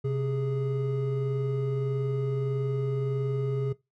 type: tone pair together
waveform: triangle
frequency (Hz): 131.23 / 415.3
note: C3 / G#4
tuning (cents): +6 / 0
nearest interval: octave + minor sixth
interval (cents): 1994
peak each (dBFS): -25 / -29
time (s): 0.04-3.73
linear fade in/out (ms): 10
effects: noise-tail reverb RT60 0.2 s tail -19 dB re dry